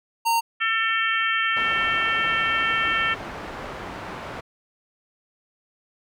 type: tone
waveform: square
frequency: 921 Hz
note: A#5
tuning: 21 cents flat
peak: -19 dBFS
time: 0.25-0.41 s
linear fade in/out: 20 ms
type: harmonic tone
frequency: 448.4 Hz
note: A4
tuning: 33 cents sharp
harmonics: 3 / 4 / 5 / 6 / 7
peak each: -25 / -24 / -28 / -29 / -30 dBFS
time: 0.6-3.15 s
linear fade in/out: 20 ms
type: low-pass noise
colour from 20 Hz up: white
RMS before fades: -35 dBFS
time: 1.56-4.41 s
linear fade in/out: 10 ms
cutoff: 1300 Hz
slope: 12 dB/octave
effects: none